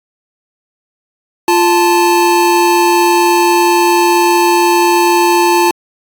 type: tone pair together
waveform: square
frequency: 348.4 / 877.9 Hz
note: F4 / A5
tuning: -4 / -4 cents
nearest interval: octave + major third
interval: 1600 cents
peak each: -11 dBFS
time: 1.48-5.71 s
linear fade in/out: 2 ms
effects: AAC 64 kbps